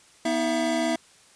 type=tone cluster; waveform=square; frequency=244.8 / 319.2 / 668 Hz; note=B3 / D#4 / E5; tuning=-15 / +44 / +23 cents; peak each=-29 / -28 / -27 dBFS; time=0.25-0.96 s; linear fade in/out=5 ms; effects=white hiss -55 dBFS RMS until 1.35 s + resampled to 22050 Hz